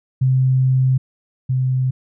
sine tone pair in turn, 130.3 / 129.33 Hz, C3 / C3, -7 / -20 cents, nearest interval unison, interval 13 cents, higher first, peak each -12 / -15 dBFS, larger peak first, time 0.21-0.98 / 1.49-1.91 s, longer first, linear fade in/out 10 ms, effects none

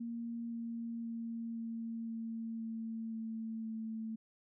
sine tone with pitch steps, 233.1 / 231.5 / 229.9 / 228.3 / 226.7 / 225.2 / 223.6 / 222.1 Hz, A#3 / A#3 / A#3 / A#3 / A#3 / A3 / A3 / A3, 0 / -12 / -24 / -36 / -48 / +40 / +28 / +16 cents, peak -38 dBFS, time 0-4.16 s, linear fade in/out 10 ms, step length 520 ms, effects none

